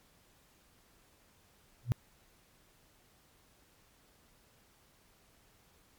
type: tone with exponential growth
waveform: sine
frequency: 120.7 Hz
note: B2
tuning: 39 cents flat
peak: -21 dBFS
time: 1.83-1.92 s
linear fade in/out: 0 ms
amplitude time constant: 18 ms
effects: pink hiss -66 dBFS RMS until 5.98 s + MP3 96 kbps